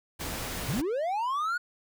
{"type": "noise", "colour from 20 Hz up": "pink", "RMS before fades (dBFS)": -35, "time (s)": [0.19, 0.82], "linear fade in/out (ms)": 20}
{"type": "linear sweep", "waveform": "triangle", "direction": "up", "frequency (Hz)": [97.2, 1471], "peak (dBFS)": -25, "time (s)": [0.68, 1.58], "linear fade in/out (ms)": 10}
{"effects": []}